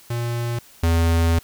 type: tone pair in turn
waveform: square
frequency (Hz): 118.5 / 83.19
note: A#2 / E2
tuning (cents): +29 / +16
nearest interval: tritone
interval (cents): 613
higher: first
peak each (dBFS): -23 / -16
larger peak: second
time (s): 0.1-0.59 / 0.83-1.39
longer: second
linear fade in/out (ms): 5
effects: white hiss -49 dBFS RMS until 1.43 s